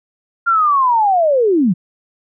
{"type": "linear sweep", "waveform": "sine", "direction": "down", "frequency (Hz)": [1405, 159.2], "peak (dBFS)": -10, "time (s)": [0.46, 1.74], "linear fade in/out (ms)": 20, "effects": []}